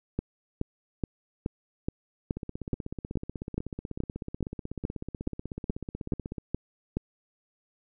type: two click trains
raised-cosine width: 3 ms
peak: -15 / -22 dBFS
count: 17 / 66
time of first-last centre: 0.19-6.97 / 2.37-6.382 s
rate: 2.36 / 16.2 Hz
effects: none